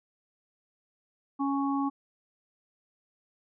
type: harmonic tone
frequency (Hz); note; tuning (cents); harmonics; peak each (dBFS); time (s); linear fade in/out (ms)
277.2; C#4; 0; 1 / 3 / 4; -27 / -34 / -34; 1.39-1.9; 20
effects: none